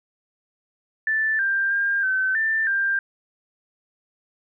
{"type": "tone with pitch steps", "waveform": "sine", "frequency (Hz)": [1760, 1585, 1604, 1530, 1779, 1588], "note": ["A6", "G6", "G6", "G6", "A6", "G6"], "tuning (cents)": [0, 19, 39, -42, 19, 22], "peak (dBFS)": -19, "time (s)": [1.07, 2.99], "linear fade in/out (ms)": 2, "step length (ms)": 320, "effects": []}